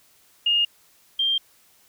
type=tone pair in turn; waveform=sine; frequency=2840 / 3180 Hz; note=F7 / G7; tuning=+28 / +24 cents; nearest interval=major second; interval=196 cents; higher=second; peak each=-17 / -19 dBFS; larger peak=first; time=0.46-0.65 / 1.19-1.38 s; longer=neither; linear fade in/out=5 ms; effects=white hiss -58 dBFS RMS until 1.88 s